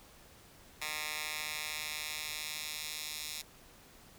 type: tone with high-pass filter sweep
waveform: 10% pulse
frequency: 152.7 Hz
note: D#3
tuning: 32 cents flat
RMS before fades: -40 dBFS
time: 0.81-3.42 s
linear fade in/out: 10 ms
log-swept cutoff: 1800 to 3900 Hz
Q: 0.97
effects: pink hiss -58 dBFS RMS until 4.18 s